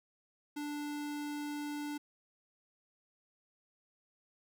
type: tone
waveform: square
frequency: 293.7 Hz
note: D4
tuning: in tune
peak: -38 dBFS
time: 0.56-1.98 s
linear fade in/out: 10 ms
effects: none